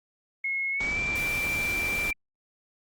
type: tone with pitch glide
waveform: sine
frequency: 2170 to 2353 Hz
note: C#7 to D7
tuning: -37 to +3 cents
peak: -26 dBFS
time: 0.44-2.13 s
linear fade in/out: 5 ms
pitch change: +140 cents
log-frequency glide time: 0.71-1 s
type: noise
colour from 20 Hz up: pink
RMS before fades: -35 dBFS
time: 0.8-2.11 s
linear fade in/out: 5 ms
effects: Opus 24 kbps